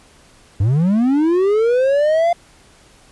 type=linear sweep; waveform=triangle; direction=up; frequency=91.1 to 698.5 Hz; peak=-10 dBFS; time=0.6-2.33 s; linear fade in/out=5 ms; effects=pink hiss -49 dBFS RMS until 3.11 s + resampled to 24000 Hz